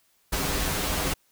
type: noise with comb filter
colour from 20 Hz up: pink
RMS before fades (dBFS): -27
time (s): 0.32-1.14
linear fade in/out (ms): 10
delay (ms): 8.8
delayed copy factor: -1
effects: white hiss -66 dBFS RMS until 1.31 s